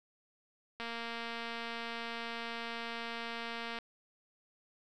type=click train; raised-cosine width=0.3 ms; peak=-25 dBFS; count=694; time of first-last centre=0.8-3.787 s; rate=232 Hz; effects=none